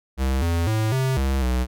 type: tone with pitch steps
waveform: square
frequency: 66 / 84.4 / 109.5 / 131.7 / 67 / 62.7 Hz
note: C2 / E2 / A2 / C3 / C2 / B1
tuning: +16 / +41 / -8 / +12 / +42 / +27 cents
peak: -20 dBFS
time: 0.17-1.67 s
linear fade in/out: 50 ms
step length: 250 ms
effects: none